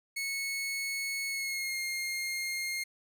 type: tone with pitch glide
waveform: sawtooth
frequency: 2200 to 2129 Hz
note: C#7 to C7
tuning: -14 to +30 cents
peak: -29 dBFS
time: 0.16-2.84 s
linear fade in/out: 10 ms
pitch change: -56 cents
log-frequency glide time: 1.28-1.79 s
effects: none